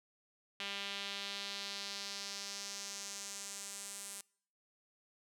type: tone with band-pass filter sweep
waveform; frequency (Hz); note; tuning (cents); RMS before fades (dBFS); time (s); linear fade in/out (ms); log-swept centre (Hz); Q
sawtooth; 199.2; G3; +28; -44; 0.6-4.21; 2; 3100 to 9000; 2.1
effects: noise-tail reverb RT60 0.6 s tail -25 dB re dry